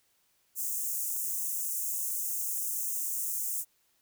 white high-pass noise, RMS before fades -33 dBFS, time 0.55-3.65 s, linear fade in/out 50 ms, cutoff 6400 Hz, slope 48 dB/octave, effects white hiss -71 dBFS RMS until 4.01 s

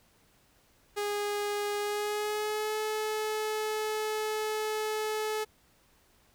sawtooth tone with pitch glide, 411.8 to 430.8 Hz, G#4 to A4, -15 to -37 cents, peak -26 dBFS, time 0.96-5.45 s, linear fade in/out 20 ms, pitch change +78 cents, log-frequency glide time 1.78-2.78 s, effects pink hiss -65 dBFS RMS until 6.34 s

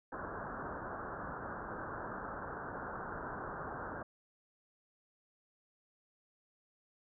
white low-pass noise, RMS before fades -43 dBFS, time 0.12-4.03 s, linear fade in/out 5 ms, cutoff 1600 Hz, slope 96 dB/octave, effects none

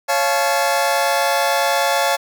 sawtooth chord, Db augmented, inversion none, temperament just, 554.4 / 693 / 866.2 Hz, Db5 / F5 / A5, 0 / -14 / -27 cents, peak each -16 dBFS, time 0.08-2.17 s, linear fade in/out 20 ms, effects none

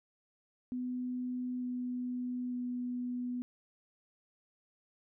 sine tone with pitch steps, 250 / 248.4 / 246.8 Hz, B3 / B3 / B3, +21 / +10 / -1 cents, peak -34 dBFS, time 0.72-3.42 s, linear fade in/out 0 ms, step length 900 ms, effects none

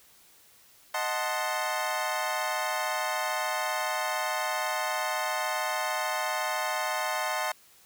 25% pulse chord, D# diminished seventh, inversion none, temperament equal, 622.3 / 740 / 880 / 1046.5 Hz, D#5 / F#5 / A5 / C6, 0 / 0 / 0 / 0 cents, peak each -30 dBFS, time 0.94-7.52 s, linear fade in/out 5 ms, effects white hiss -58 dBFS RMS until 7.85 s

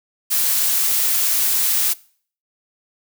blue noise, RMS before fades -18 dBFS, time 0.3-1.94 s, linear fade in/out 20 ms, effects noise-tail reverb RT60 0.5 s tail -22 dB re dry

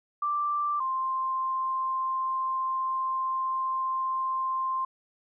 sine tone pair in turn, 1176 / 1049.2 Hz, D6 / C6, +2 / +4 cents, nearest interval major second, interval 198 cents, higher first, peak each -25 / -26 dBFS, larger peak first, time 0.22-0.8 / 0.8-4.85 s, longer second, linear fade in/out 5 ms, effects none

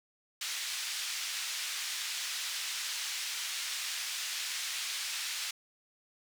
white band-pass noise, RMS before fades -37 dBFS, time 0.41-5.51 s, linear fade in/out 5 ms, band 1900 to 5800 Hz, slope 12 dB/octave, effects none

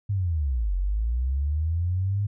sine linear two-way sweep, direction down then up, 103.83 to 44.36 to 103.83 Hz, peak -22 dBFS, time 0.09-2.27 s, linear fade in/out 10 ms, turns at 0.75 s, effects none

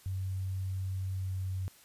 sine tone with pitch glide, 94.5 to 93.79 Hz, F#2 to F#2, +37 to +24 cents, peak -32 dBFS, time 0.06-1.68 s, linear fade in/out 0 ms, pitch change -13 cents, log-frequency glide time 1.14-1.33 s, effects white hiss -59 dBFS RMS until 1.84 s + resampled to 32000 Hz

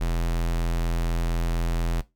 square tone, 42.11 Hz, E1, 38 cents sharp, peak -23 dBFS, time 0-2.02 s, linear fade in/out 20 ms, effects noise-tail reverb RT60 0.2 s tail -17 dB re dry

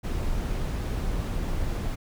brown noise, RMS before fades -28 dBFS, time 0.03-1.96 s, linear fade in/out 20 ms, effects none

